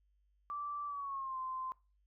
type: tone with pitch glide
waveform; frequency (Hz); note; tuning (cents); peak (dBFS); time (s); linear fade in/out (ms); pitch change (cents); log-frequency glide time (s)
sine; 1166 to 1038.8; D6 to C6; -13 to -13; -38; 0.5-1.72; 0; -200; 0.86-1.38
effects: noise-tail reverb RT60 0.3 s tail -21 dB re dry + added 50 Hz sine -70 dBFS peak until 2.06 s